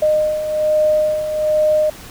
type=beating tone pair; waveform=sine; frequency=612 / 613.2 Hz; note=D#5 / D#5; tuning=-29 / -25 cents; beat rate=1.2 Hz; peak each=-21 / -14 dBFS; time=0.02-1.9 s; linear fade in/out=5 ms; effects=pink hiss -37 dBFS RMS until 2.1 s